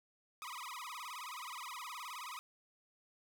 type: tone with vibrato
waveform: sawtooth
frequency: 1111 Hz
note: C#6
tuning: 4 cents sharp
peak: -40 dBFS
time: 0.42-2.39 s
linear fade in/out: 0 ms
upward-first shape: sine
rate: 19 Hz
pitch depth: 250 cents each way
effects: none